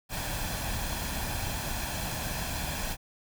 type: noise with comb filter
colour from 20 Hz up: pink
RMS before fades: -33 dBFS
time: 0.09-2.97 s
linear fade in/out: 50 ms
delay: 1.2 ms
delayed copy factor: +0.55
effects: none